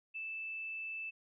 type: tone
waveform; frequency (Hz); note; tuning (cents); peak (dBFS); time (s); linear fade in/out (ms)
sine; 2637; E7; 0; -39; 0.14-1.11; 20
effects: none